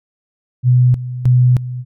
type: tone with tremolo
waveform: sine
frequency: 124.9 Hz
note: B2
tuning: 20 cents sharp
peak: -7 dBFS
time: 0.63-1.85 s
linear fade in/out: 50 ms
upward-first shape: square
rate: 1.6 Hz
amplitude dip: 80%
effects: none